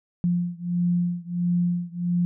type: beating tone pair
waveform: sine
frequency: 174.61 / 176.11 Hz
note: F3 / F3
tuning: 0 / +15 cents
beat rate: 1.5 Hz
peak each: -24 / -25 dBFS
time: 0.24-2.25 s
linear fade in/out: 0 ms
effects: none